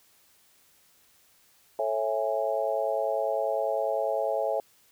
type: chord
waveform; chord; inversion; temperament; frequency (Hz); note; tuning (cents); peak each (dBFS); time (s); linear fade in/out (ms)
sine; A major seventh; none; just; 440 / 550 / 660 / 825; A4 / C#5 / E5 / G#5; 0 / -14 / +2 / -12; -33 / -29 / -29 / -33; 1.79-4.6; 2
effects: white hiss -62 dBFS RMS until 4.91 s